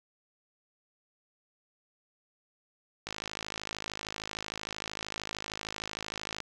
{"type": "click train", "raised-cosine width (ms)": 0.2, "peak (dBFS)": -18, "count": 178, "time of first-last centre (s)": [3.07, 6.403], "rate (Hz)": 53.1, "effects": []}